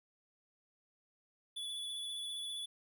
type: tone with vibrato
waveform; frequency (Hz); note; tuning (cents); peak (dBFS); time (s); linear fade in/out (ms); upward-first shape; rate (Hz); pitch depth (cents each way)
square; 3432; A7; -44; -40; 1.56-2.66; 10; sine; 15; 22
effects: none